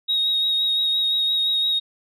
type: tone with vibrato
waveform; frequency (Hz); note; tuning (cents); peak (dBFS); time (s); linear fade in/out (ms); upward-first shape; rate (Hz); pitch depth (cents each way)
sine; 3769; A#7; +18; -17; 0.08-1.8; 20; sine; 5.8; 19
effects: tanh soft clip ceiling -14 dBFS